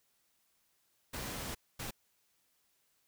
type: noise bursts at uneven times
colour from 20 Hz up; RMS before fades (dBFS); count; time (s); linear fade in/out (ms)
pink; -41; 2; 1.13-1.55 / 1.79-1.91; 10
effects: white hiss -75 dBFS RMS until 3.07 s